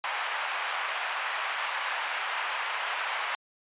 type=band-pass noise; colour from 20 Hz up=pink; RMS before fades=-32 dBFS; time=0.04-3.35 s; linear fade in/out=0 ms; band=810 to 3000 Hz; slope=24 dB/octave; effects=resampled to 8000 Hz